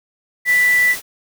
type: tone in noise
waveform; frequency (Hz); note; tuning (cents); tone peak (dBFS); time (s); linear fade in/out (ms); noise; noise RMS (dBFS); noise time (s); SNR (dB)
sine; 1975.5; B6; 0; -11; 0.45-0.96; 50; white; -28; 0.45-1.02; +14
effects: none